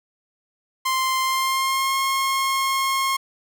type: tone with pitch glide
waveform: sawtooth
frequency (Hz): 1046.5 to 1076.5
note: C6 to C6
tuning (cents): 0 to +49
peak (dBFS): -16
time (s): 0.85-3.17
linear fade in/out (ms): 10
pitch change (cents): +49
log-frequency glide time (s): 1.2-1.97
effects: none